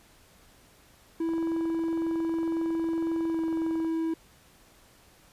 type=tone with pitch glide; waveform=triangle; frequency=328.8 to 325.4 Hz; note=E4 to E4; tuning=-4 to -22 cents; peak=-24 dBFS; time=1.2-4.14 s; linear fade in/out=5 ms; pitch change=-18 cents; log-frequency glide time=3.31-3.39 s
type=click train; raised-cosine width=1 ms; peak=-30 dBFS; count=57; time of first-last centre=1.29-3.847 s; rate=21.9 Hz
effects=pink hiss -58 dBFS RMS until 5.32 s + resampled to 32000 Hz